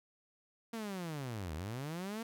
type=linear two-way sweep; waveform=sawtooth; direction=down then up; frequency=233.1 to 73.2 to 233.1 Hz; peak=-35 dBFS; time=0.73-2.23 s; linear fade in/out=5 ms; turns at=1.54 s; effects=none